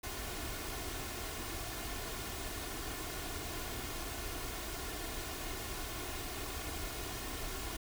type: noise with comb filter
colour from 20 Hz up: pink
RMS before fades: -41 dBFS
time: 0.03-7.77 s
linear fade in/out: 10 ms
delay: 2.8 ms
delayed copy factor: +0.55
effects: none